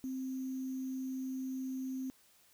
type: tone with sample-and-hold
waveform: sine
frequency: 261.6 Hz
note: C4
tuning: in tune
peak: -36 dBFS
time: 0.04-2.1 s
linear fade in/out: 0 ms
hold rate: 6300 Hz
effects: white hiss -66 dBFS RMS until 2.53 s